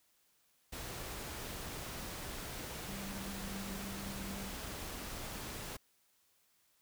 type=tone in noise; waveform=sine; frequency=196 Hz; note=G3; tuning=in tune; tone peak=-44 dBFS; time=2.87-4.5 s; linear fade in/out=10 ms; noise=pink; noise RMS=-44 dBFS; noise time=0.72-5.77 s; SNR=-3 dB; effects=white hiss -73 dBFS RMS until 6.81 s